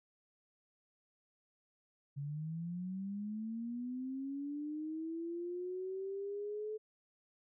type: linear sweep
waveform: sine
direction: up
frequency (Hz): 138.59 to 433.6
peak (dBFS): -38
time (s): 2.16-6.78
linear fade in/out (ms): 20
effects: none